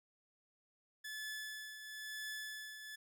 sawtooth tone with tremolo, 1727 Hz, A6, 33 cents flat, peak -38 dBFS, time 1.04-2.96 s, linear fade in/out 10 ms, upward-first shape triangle, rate 1 Hz, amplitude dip 60%, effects none

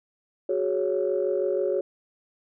sine chord, F# suspended second, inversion none, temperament just, 370 / 416.2 / 555 Hz, F#4 / G#4 / C#5, 0 / +4 / +2 cents, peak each -26 / -27 / -26 dBFS, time 0.49-1.81 s, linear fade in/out 5 ms, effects tanh soft clip ceiling -14 dBFS

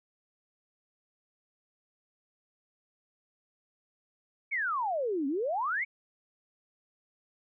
sine exponential two-way sweep, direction down then up, 2305 to 262.9 to 2305 Hz, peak -28 dBFS, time 4.51-5.85 s, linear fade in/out 20 ms, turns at 5.27 s, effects none

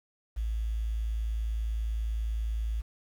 sine tone with quantisation, 55 Hz, A1, in tune, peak -28 dBFS, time 0.36-2.82 s, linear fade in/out 20 ms, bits 9, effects none

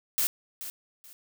blue noise with echo, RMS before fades -26 dBFS, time 0.18-0.27 s, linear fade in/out 0 ms, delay 430 ms, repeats 2, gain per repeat -12 dB, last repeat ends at 1.13 s, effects none

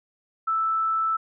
sine tone, 1318.5 Hz, E6, in tune, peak -21 dBFS, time 0.47-1.17 s, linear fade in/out 10 ms, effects none

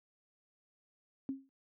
sine tone with exponential decay, 269.5 Hz, C#4, 49 cents flat, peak -31 dBFS, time 1.29-1.49 s, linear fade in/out 0 ms, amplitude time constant 42 ms, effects high-pass 100 Hz 12 dB/octave

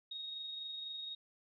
sine tone with amplitude modulation, 3750 Hz, A#7, 10 cents sharp, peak -40 dBFS, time 0.11-1.15 s, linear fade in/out 5 ms, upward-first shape sine, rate 24 Hz, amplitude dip 30%, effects none

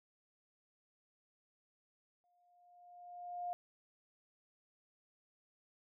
sine tone with exponential growth, 708 Hz, F5, 23 cents sharp, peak -36 dBFS, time 2.24-3.53 s, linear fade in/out 0 ms, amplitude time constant 280 ms, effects none

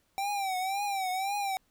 square tone with vibrato, 777 Hz, G5, 16 cents flat, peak -30 dBFS, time 0.18-1.57 s, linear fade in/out 0 ms, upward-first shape triangle, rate 1.9 Hz, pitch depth 110 cents each way, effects pink hiss -71 dBFS RMS until 1.7 s

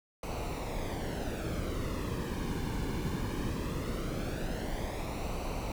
brown noise with flanger, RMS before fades -35 dBFS, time 0.23-5.72 s, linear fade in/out 2 ms, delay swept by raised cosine 0.58 to 1.56 ms, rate 0.19 Hz, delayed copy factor -0.6, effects none

